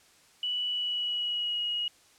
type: tone with pitch glide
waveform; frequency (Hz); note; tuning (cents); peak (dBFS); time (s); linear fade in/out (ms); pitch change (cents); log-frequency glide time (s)
sine; 2955 to 2893; F#7 to F#7; -3 to -40; -28; 0.43-1.88; 2; -37; 0.68-1.62
effects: white hiss -60 dBFS RMS until 2.18 s + low-pass 9000 Hz 12 dB/octave